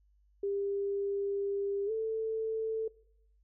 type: tone with pitch glide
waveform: sine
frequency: 399.3 to 443.1 Hz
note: G4 to A4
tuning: +32 to +12 cents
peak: -30 dBFS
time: 0.43-2.88 s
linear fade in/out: 5 ms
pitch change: +180 cents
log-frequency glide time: 1.86-1.91 s
effects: noise-tail reverb RT60 0.7 s tail -22 dB re dry + added 50 Hz sine -64 dBFS peak until 3.43 s